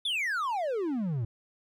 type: exponential sweep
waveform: triangle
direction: down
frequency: 3607 to 107.1 Hz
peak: -26 dBFS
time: 0.05-1.25 s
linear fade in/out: 5 ms
effects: none